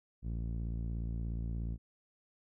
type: tone with low-pass filter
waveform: sawtooth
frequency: 56.9 Hz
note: A#1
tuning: 41 cents flat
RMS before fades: -37 dBFS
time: 0.22-1.78 s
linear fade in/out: 50 ms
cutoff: 200 Hz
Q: 0.98
effects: none